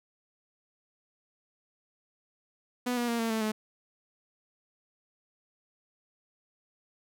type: tone with pitch steps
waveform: sawtooth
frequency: 246.9 / 240.3 / 233.9 / 227.6 / 221.5 / 215.6 Hz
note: B3 / B3 / A#3 / A#3 / A3 / A3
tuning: 0 / -47 / +6 / -41 / +12 / -35 cents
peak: -24 dBFS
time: 2.86-3.52 s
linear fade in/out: 10 ms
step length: 110 ms
effects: none